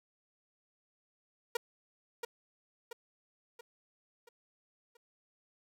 sawtooth tone with echo, 471.2 Hz, A#4, 19 cents sharp, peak -26 dBFS, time 1.55-1.57 s, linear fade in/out 5 ms, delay 680 ms, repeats 5, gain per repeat -6 dB, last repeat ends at 4.97 s, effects none

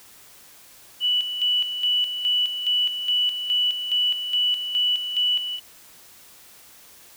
sine tone with tremolo, 2960 Hz, F#7, in tune, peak -18 dBFS, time 1-5.6 s, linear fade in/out 50 ms, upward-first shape square, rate 2.4 Hz, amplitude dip 60%, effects white hiss -49 dBFS RMS until 7.16 s

